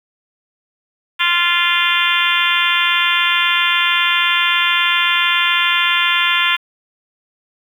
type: harmonic tone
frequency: 347.4 Hz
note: F4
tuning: 9 cents flat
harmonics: 3 / 4 / 5 / 6 / 7 / 8 / 9 / 10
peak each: -21 / -21 / -21 / -21 / -21 / -21 / -21 / -21 dBFS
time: 1.19-6.57 s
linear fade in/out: 20 ms
effects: 7-bit